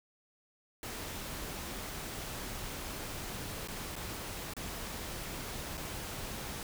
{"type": "noise with dropouts", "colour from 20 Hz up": "pink", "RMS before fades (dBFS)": -41, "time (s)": [0.83, 6.63], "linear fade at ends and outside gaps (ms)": 1, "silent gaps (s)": [[3.675, 3.684], [3.956, 3.963], [4.536, 4.566], [5.772, 5.776]], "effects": []}